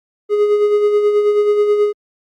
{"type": "tone with tremolo", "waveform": "triangle", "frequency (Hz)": 415.7, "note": "G#4", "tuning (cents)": 2, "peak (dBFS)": -7, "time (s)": [0.29, 1.93], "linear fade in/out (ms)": 50, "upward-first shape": "sine", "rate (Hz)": 9.3, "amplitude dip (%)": 45, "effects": ["Opus 48 kbps"]}